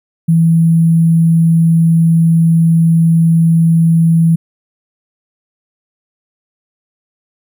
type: tone with sample-and-hold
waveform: sine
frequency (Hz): 164.81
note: E3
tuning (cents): 0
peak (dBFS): -6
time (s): 0.28-4.36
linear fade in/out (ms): 10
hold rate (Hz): 11025
effects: none